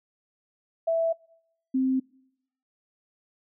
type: tone pair in turn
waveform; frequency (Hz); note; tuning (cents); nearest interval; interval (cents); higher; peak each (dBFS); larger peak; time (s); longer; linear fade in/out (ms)
sine; 659.3 / 261.6; E5 / C4; 0 / 0; octave + major third; 1600; first; -21; neither; 0.87-1.13 / 1.74-2; neither; 10
effects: noise-tail reverb RT60 0.8 s tail -26 dB re dry